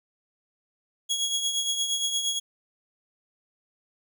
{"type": "tone with tremolo", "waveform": "25% pulse", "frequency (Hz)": 3322, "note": "G#7", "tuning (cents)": 0, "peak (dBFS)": -19, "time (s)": [1.09, 2.4], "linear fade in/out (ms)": 20, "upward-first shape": "triangle", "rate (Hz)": 8.6, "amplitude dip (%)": 60, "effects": []}